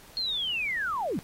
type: linear sweep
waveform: sine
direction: down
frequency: 4307 to 138.59 Hz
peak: -27 dBFS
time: 0.17-1.19 s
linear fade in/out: 0 ms
effects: pink hiss -52 dBFS RMS until 1.23 s + AAC 48 kbps

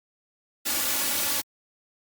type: noise with comb filter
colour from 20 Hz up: white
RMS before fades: -26 dBFS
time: 0.65-1.42 s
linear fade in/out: 20 ms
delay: 3.5 ms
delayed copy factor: +0.9
effects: high-pass 80 Hz 12 dB/octave + Opus 48 kbps

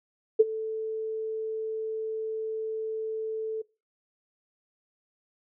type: tone with ADSR envelope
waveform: sine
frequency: 440 Hz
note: A4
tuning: in tune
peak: -11 dBFS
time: 0.39-3.62 s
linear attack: 14 ms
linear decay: 29 ms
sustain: -18 dB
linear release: 9 ms
effects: noise-tail reverb RT60 0.3 s tail -22 dB re dry

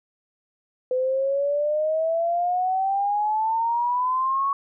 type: exponential sweep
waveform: sine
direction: up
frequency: 504 to 1118 Hz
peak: -20 dBFS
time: 0.91-4.53 s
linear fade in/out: 2 ms
effects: none

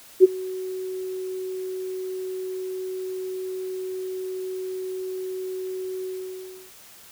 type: tone with ADSR envelope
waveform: sine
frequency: 373.2 Hz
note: F#4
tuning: 15 cents sharp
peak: -5 dBFS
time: 0.2-6.72 s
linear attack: 39 ms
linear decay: 23 ms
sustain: -23 dB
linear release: 670 ms
effects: white hiss -48 dBFS RMS until 7.11 s

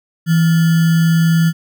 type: tone with sample-and-hold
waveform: sine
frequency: 164.81 Hz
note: E3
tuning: in tune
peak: -9 dBFS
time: 0.26-1.53 s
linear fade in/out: 50 ms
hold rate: 1575 Hz
effects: none

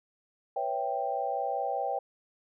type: chord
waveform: sine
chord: C# half-diminished seventh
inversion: third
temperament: equal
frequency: 493.9 / 554.4 / 659.3 / 784 Hz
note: B4 / C#5 / E5 / G5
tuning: 0 / 0 / 0 / 0 cents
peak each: -37 / -35 / -36 / -31 dBFS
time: 0.56-1.99 s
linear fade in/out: 5 ms
effects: none

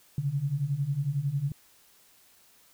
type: beating tone pair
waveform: sine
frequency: 134.2 / 145.2 Hz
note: C3 / D3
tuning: +44 / -19 cents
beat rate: 11 Hz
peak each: -31 / -28 dBFS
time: 0.18-1.52 s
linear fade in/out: 2 ms
effects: white hiss -60 dBFS RMS until 2.73 s

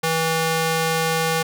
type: tone with high-pass filter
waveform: square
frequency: 162.4 Hz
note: E3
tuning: 26 cents flat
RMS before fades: -21 dBFS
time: 0.03-1.43 s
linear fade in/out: 10 ms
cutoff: 380 Hz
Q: 0.52
effects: none

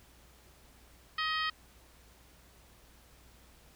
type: harmonic tone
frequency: 630 Hz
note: D#5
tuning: 21 cents sharp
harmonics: 2 / 3 / 4 / 5 / 6 / 7 / 8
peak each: -34 / -35 / -42 / -38 / -46 / -43 / -44 dBFS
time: 1.18-1.5 s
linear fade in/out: 5 ms
effects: added 60 Hz sine -61 dBFS peak until 3.75 s + pink hiss -61 dBFS RMS until 3.75 s

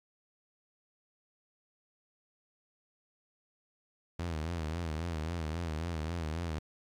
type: tone with vibrato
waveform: sawtooth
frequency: 81.6 Hz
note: E2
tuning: 17 cents flat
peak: -30 dBFS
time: 4.19-6.59 s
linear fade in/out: 5 ms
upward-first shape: sine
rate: 3.7 Hz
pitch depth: 110 cents each way
effects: low-pass 7000 Hz 12 dB/octave + 11-bit

